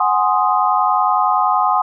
sine chord, Ab dominant seventh, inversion third, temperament equal, 740 / 830.6 / 1046.5 / 1244.5 Hz, Gb5 / Ab5 / C6 / Eb6, 0 / 0 / 0 / 0 cents, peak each -18 dBFS, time 0-1.82 s, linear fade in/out 5 ms, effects none

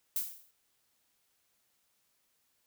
violet noise with exponential decay, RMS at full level -30 dBFS, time 0.16-0.51 s, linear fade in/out 2 ms, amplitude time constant 76 ms, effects white hiss -75 dBFS RMS until 2.66 s

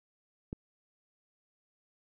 click, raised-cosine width 3 ms, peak -24 dBFS, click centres 0.529 s, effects none

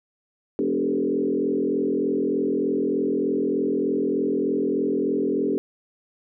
sine tone with frequency modulation, 340 Hz, F4, 46 cents flat, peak -20 dBFS, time 0.59-5.58 s, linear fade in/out 0 ms, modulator 43.3 Hz, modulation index 2.5, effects none

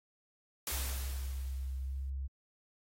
white noise with exponential decay, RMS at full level -36 dBFS, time 0.67-2.1 s, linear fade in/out 2 ms, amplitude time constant 310 ms
sine tone with pitch glide, 66 to 67.39 Hz, C2 to C#2, +16 to -48 cents, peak -35 dBFS, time 0.71-2.28 s, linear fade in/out 20 ms, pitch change +36 cents, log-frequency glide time 1.82-1.95 s
effects AAC 48 kbps

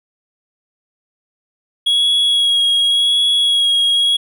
triangle tone with vibrato, 3322 Hz, G#7, in tune, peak -10 dBFS, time 1.86-4.17 s, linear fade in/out 10 ms, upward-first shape sine, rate 0.89 Hz, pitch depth 18 cents each way, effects none

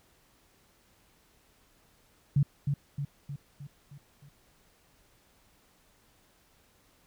sine tone with echo, 141.8 Hz, C#3, 40 cents sharp, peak -20 dBFS, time 2.36-2.43 s, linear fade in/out 5 ms, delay 310 ms, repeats 6, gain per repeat -5 dB, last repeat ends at 4.29 s, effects pink hiss -65 dBFS RMS until 7.06 s

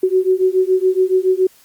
sine beating tone pair, 370 / 377.1 Hz, F#4 / F#4, 0 / +33 cents, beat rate 7.1 Hz, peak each -15 dBFS, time 0.03-1.47 s, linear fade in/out 5 ms, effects white hiss -50 dBFS RMS until 1.64 s + Opus 24 kbps

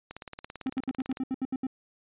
click train, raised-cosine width 0.3 ms, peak -24 dBFS, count 20, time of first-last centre 0.11-1.171 s, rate 17.9 Hz
triangle tone bursts, 261.6 Hz, C4, in tune, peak -25 dBFS, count 10, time 0.66-1.668 s, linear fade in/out 2 ms, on 36 ms, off 72 ms
effects resampled to 8000 Hz

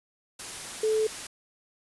sine tone in noise, 435.1 Hz, A4, 19 cents flat, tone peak -22 dBFS, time 0.83-1.07 s, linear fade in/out 5 ms, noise white, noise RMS -38 dBFS, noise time 0.39-1.27 s, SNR +13 dB, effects resampled to 24000 Hz

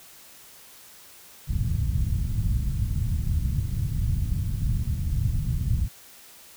white low-pass noise, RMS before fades -25 dBFS, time 1.47-5.89 s, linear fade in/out 50 ms, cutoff 130 Hz, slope 24 dB/octave, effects white hiss -49 dBFS RMS until 6.56 s

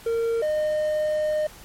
triangle tone pair in turn, 459.9 / 611.4 Hz, A#4 / D#5, -23 / -30 cents, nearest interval perfect fourth, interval 493 cents, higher second, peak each -19 dBFS, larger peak neither, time 0.06-0.42 / 0.42-1.47 s, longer second, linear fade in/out 5 ms, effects pink hiss -46 dBFS RMS until 1.64 s + MP3 64 kbps

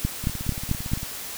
two click trains, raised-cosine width 5 ms, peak -10 / -20 dBFS, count 5 / 15, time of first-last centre 0.05-0.935 / 0.24-1.031 s, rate 4.52 / 17.7 Hz, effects white hiss -35 dBFS RMS until 1.37 s

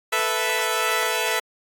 10% pulse chord, A suspended second, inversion none, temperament equal, 440 / 493.9 / 659.3 Hz, A4 / B4 / E5, 0 / 0 / 0 cents, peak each -17 dBFS, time 0.12-1.4 s, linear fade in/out 10 ms, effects AAC 64 kbps

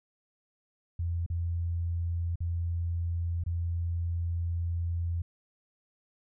sine tone with dropouts, 85.2 Hz, F2, 42 cents flat, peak -28 dBFS, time 0.99-5.22 s, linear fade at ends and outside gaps 5 ms, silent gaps 1.263-1.3 / 2.357-2.404 / 3.438-3.462 s, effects none

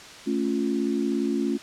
sine chord, A augmented, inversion none, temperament equal, 220 / 277.2 / 349.2 Hz, A3 / C#4 / E#4, 0 / 0 / 0 cents, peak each -27 / -26 / -28 dBFS, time 0.26-1.58 s, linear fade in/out 20 ms, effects white hiss -43 dBFS RMS until 1.62 s + low-pass 6000 Hz 12 dB/octave

